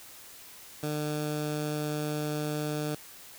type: tone with notch filter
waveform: 15% pulse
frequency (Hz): 150.4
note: D3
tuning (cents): +42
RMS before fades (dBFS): -32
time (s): 0.83-2.95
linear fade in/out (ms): 2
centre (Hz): 2000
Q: 1.7
effects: white hiss -49 dBFS RMS until 3.38 s